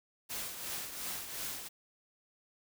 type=noise with tremolo; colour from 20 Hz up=white; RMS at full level=-38 dBFS; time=0.29-1.69 s; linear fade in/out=20 ms; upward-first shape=triangle; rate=2.8 Hz; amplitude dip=60%; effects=none